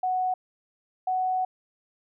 sine tone pair in turn, 740 / 743.4 Hz, F#5 / F#5, 0 / +8 cents, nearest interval unison, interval 8 cents, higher second, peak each -23 dBFS, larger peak neither, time 0.03-0.34 / 1.07-1.45 s, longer second, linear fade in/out 5 ms, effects none

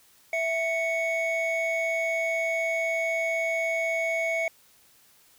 triangle tone pair together, 659.3 / 2221 Hz, E5 / C#7, 0 / +3 cents, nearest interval octave + major sixth, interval 2103 cents, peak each -25 dBFS, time 0.33-4.48 s, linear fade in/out 2 ms, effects tanh soft clip ceiling -16 dBFS + white hiss -59 dBFS RMS until 5.38 s

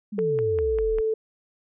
sine exponential sweep, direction down, 217.5 to 34.65 Hz, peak -29 dBFS, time 0.12-1.01 s, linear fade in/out 10 ms
sine tone, 440 Hz, A4, in tune, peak -21 dBFS, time 0.18-1.14 s, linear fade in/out 5 ms
click train, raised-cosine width 0.5 ms, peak -23 dBFS, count 5, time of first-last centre 0.19-0.985 s, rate 5.03 Hz
effects none

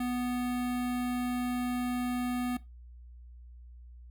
square tone with notch filter, 246.9 Hz, B3, in tune, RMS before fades -32 dBFS, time 0-2.57 s, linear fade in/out 5 ms, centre 5700 Hz, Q 1.4, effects noise-tail reverb RT60 0.2 s tail -17 dB re dry + added 60 Hz sine -47 dBFS peak until 4.1 s

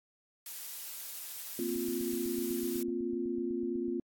blue noise, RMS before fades -42 dBFS, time 0.46-2.83 s, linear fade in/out 2 ms
sine chord, Bb suspended second, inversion none, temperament just, 233.1 / 262.2 / 349.6 Hz, Bb3 / C4 / F4, 0 / +4 / +2 cents, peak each -38 / -37 / -34 dBFS, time 1.59-4 s, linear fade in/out 2 ms
click train, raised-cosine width 3 ms, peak -39 dBFS, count 18, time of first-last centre 1.76-3.882 s, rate 8.01 Hz
effects AAC 64 kbps

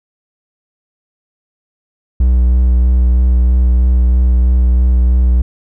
triangle tone with vibrato, 61.74 Hz, B1, in tune, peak -5 dBFS, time 2.2-5.42 s, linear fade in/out 5 ms, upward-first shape sine, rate 3.1 Hz, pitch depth 19 cents each way, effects none

